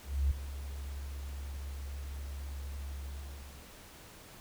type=tone with ADSR envelope; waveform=sine; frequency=69.3 Hz; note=C#2; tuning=in tune; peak=-24 dBFS; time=0.04-3.72 s; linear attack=270 ms; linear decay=6 ms; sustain=-14 dB; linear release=660 ms; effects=pink hiss -53 dBFS RMS until 4.4 s